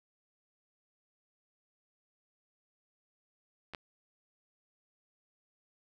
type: clicks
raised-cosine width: 0.3 ms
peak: -30 / -23 dBFS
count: 2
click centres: 3.736 / 3.748 s
effects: none